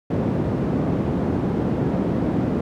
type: band-pass noise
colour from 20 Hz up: white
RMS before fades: -22 dBFS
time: 0.1-2.61 s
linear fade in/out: 5 ms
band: 100 to 280 Hz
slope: 12 dB/octave
effects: none